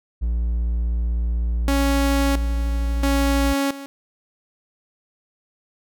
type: tone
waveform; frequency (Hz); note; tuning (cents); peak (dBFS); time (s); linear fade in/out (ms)
triangle; 58; A#1; -8; -17; 0.21-3.54; 20
type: tone with tremolo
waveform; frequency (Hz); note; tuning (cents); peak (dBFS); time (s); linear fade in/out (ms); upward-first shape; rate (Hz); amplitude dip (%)
sawtooth; 277.2; C#4; 0; -15; 1.68-3.86; 0; square; 0.74; 80
effects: none